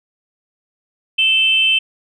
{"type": "tone pair together", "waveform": "sine", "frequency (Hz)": [2637, 3093], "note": ["E7", "G7"], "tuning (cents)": [0, -24], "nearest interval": "minor third", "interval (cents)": 276, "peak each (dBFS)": [-14, -13], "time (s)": [1.18, 1.79], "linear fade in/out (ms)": 10, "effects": ["tanh soft clip ceiling -3 dBFS"]}